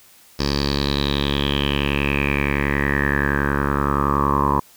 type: tone with low-pass filter sweep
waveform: 10% pulse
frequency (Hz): 70.7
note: C#2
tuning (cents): +35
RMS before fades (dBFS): -20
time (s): 0.39-4.6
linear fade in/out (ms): 5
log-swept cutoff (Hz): 5000 to 990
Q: 7.5
effects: white hiss -50 dBFS RMS until 4.76 s